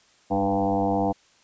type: tone with frequency modulation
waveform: sine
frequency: 493.7 Hz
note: B4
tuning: 1 cent flat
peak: -20 dBFS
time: 0.3-1.13 s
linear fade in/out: 20 ms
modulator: 97.7 Hz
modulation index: 3.6
effects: white hiss -59 dBFS RMS until 1.43 s + resampled to 16000 Hz